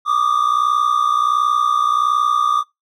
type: tone pair together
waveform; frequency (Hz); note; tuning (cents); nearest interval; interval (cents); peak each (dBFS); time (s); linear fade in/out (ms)
triangle; 1162 / 1223.4; D6 / D#6; -19 / -30; minor second; 89; -15; 0.05-2.64; 50
effects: noise-tail reverb RT60 0.2 s tail -22 dB re dry